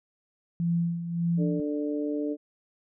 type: tone with tremolo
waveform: sine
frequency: 170 Hz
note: F3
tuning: 46 cents flat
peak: -22 dBFS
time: 0.6-1.6 s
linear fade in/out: 0 ms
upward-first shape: sine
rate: 1.7 Hz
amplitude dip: 65%
type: harmonic tone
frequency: 147.5 Hz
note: D3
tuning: 8 cents sharp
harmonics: 2 / 3 / 4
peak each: -28 / -33 / -37 dBFS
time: 1.37-2.37 s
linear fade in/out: 50 ms
effects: none